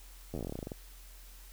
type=slowing click train; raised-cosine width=2 ms; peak=-25 dBFS; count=16; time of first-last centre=0.34-0.718 s; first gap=11 ms; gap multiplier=1.11; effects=added 43 Hz sine -50 dBFS peak until 1.52 s + white hiss -57 dBFS RMS until 1.52 s